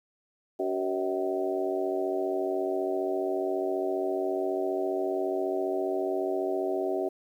harmonic tone with a mistuned harmonic, 94.7 Hz, F#2, 41 cents sharp, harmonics 3 / 4 / 5 / 6 / 7 / 8, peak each -36 / -29 / -40 / -39 / -32 / -38 dBFS, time 0.59-7.09 s, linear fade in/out 10 ms, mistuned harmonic 7, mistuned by -50 cents, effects 10-bit

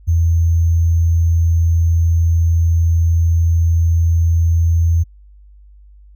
sine tone with sample-and-hold, 83.4 Hz, E2, 21 cents sharp, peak -10 dBFS, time 0.07-5.04 s, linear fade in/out 20 ms, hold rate 6300 Hz, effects added 50 Hz sine -40 dBFS peak until 6.15 s

